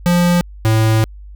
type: tone pair in turn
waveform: square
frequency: 175.2 / 110.57 Hz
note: F3 / A2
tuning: +6 / +9 cents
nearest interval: minor sixth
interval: 797 cents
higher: first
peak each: -11 dBFS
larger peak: neither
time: 0.06-0.41 / 0.65-1.04 s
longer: second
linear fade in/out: 0 ms
effects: added 50 Hz sine -32 dBFS peak until 1.35 s